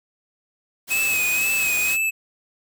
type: noise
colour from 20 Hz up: white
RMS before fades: -29 dBFS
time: 0.87-1.98 s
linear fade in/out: 50 ms
type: tone with vibrato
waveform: square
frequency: 2552 Hz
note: D#7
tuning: 43 cents sharp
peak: -20 dBFS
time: 0.9-2.11 s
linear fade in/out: 20 ms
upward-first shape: sine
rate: 2 Hz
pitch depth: 53 cents each way
effects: none